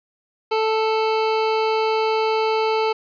25% pulse tone, 440 Hz, A4, in tune, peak -14 dBFS, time 0.51-2.93 s, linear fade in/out 10 ms, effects resampled to 11025 Hz + 8-bit

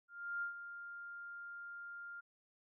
sine tone with ADSR envelope, 1400 Hz, F6, 4 cents sharp, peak -36 dBFS, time 0.08-2.21 s, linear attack 340 ms, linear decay 110 ms, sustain -10 dB, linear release 15 ms, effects none

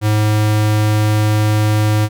square tone, 106.6 Hz, G#2, 46 cents sharp, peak -12 dBFS, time 0.01-2.09 s, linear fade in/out 50 ms, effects none

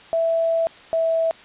sine tone pair in turn, 660 / 654.7 Hz, E5 / E5, +2 / -12 cents, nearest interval unison, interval 14 cents, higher first, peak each -17 dBFS, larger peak neither, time 0.13-0.67 / 0.93-1.31 s, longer first, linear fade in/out 0 ms, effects white hiss -45 dBFS RMS until 1.44 s + resampled to 8000 Hz

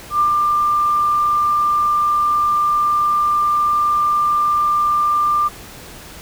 sine tone with ADSR envelope, 1191 Hz, D6, 24 cents sharp, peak -11 dBFS, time 0.1-5.49 s, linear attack 98 ms, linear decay 99 ms, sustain -2 dB, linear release 21 ms, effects pink hiss -37 dBFS RMS until 6.21 s

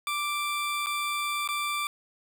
20% pulse tone with dropouts, 1174.7 Hz, D6, in tune, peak -23 dBFS, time 0.07-1.87 s, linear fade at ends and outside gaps 1 ms, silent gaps 0.861-0.868 / 1.476-1.488 s, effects none

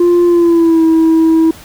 sine tone with pitch glide, 349.2 to 323.9 Hz, F4 to E4, 0 to -30 cents, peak -3 dBFS, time 0-1.51 s, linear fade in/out 5 ms, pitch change -130 cents, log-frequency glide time 0.26-0.83 s, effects tanh soft clip ceiling -5 dBFS + pink hiss -36 dBFS RMS until 1.64 s

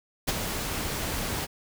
pink noise with ADSR envelope, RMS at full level -24 dBFS, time 0.27-1.47 s, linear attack 17 ms, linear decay 34 ms, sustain -7 dB, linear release 33 ms, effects none

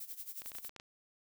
violet noise with tremolo, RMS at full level -43 dBFS, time 0-0.69 s, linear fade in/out 5 ms, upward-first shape sine, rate 11 Hz, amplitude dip 80%
clicks, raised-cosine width 0.2 ms, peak -31 dBFS, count 9, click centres 0.419 / 0.46 / 0.518 / 0.551 / 0.585 / 0.648 / 0.694 / 0.763 / 0.799 s
effects none

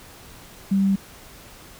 sine tone, 195.3 Hz, G3, 6 cents flat, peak -16 dBFS, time 0.71-0.96 s, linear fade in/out 10 ms, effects pink hiss -45 dBFS RMS until 1.79 s

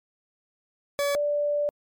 40% pulse / sine tone pair in turn, 570 / 585.3 Hz, C#5 / D5, +48 / -6 cents, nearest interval unison, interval 46 cents, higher second, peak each -22 dBFS, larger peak neither, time 0.99-1.15 / 1.15-1.69 s, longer second, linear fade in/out 0 ms, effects MP3 96 kbps

